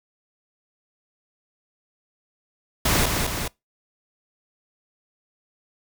pink noise with echo, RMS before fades -20 dBFS, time 2.85-3.06 s, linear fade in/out 5 ms, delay 210 ms, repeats 2, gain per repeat -4 dB, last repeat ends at 3.48 s, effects noise-tail reverb RT60 0.2 s tail -24 dB re dry

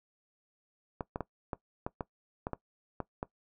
clicks, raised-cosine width 1 ms, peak -20 dBFS, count 10, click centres 1.008 / 1.159 / 1.207 / 1.532 / 1.865 / 2.008 / 2.469 / 2.533 / 3.003 / 3.229 s, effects noise-tail reverb RT60 0.1 s tail -19 dB re dry

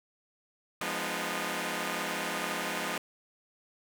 5% pulse chord, F half-diminished seventh, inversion none, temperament equal with one note detuned, 174.61 / 207.7 / 246.9 / 305.1 Hz, F3 / Ab3 / Cb4 / Eb4, 0 / 0 / 0 / -34 cents, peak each -26 dBFS, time 0.81-2.98 s, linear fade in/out 2 ms, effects none

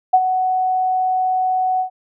sine tone with ADSR envelope, 744 Hz, F#5, 9 cents sharp, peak -6 dBFS, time 0.13-1.9 s, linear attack 11 ms, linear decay 53 ms, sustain -9 dB, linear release 100 ms, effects none

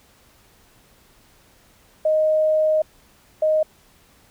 sine tone pair in turn, 622.3 / 622.3 Hz, D#5 / D#5, 0 / 0 cents, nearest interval unison, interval 0 cents, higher neither, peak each -15 dBFS, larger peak neither, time 2.05-2.82 / 3.42-3.63 s, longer first, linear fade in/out 5 ms, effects pink hiss -55 dBFS RMS until 4.3 s

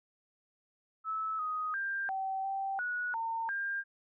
sine tone with pitch steps, 1303 / 1251 / 1589 / 769 / 779 / 1463 / 909 / 1600 Hz, E6 / D#6 / G6 / G5 / G5 / F#6 / A#5 / G6, -20 / +9 / +23 / -33 / -11 / -20 / -44 / +35 cents, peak -32 dBFS, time 1.04-3.84 s, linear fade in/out 50 ms, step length 350 ms, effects none

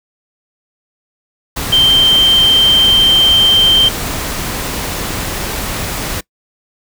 sine tone in noise, 3136 Hz, G7, in tune, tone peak -6 dBFS, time 1.72-3.89 s, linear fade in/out 10 ms, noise pink, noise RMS -20 dBFS, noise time 1.56-6.21 s, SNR +11 dB, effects noise-tail reverb RT60 0.1 s tail -23 dB re dry

